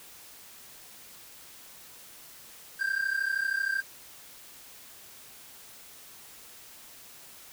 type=tone pair together; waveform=triangle; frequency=1568 / 1600.9 Hz; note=G6 / G6; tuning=0 / +36 cents; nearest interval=unison; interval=36 cents; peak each=-28 dBFS; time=2.79-3.82 s; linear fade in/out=20 ms; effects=white hiss -50 dBFS RMS until 7.52 s